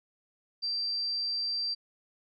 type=tone; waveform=sine; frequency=4699 Hz; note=D8; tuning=in tune; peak=-29 dBFS; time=0.62-1.75 s; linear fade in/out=20 ms; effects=none